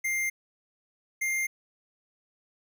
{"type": "tone pair in turn", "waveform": "square", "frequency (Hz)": [2100, 2108], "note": ["C7", "C7"], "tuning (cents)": [6, 12], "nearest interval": "unison", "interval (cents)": 6, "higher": "second", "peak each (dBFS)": [-27, -27], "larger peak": "neither", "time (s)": [[0.04, 0.3], [1.21, 1.47]], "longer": "neither", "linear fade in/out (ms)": 10, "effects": []}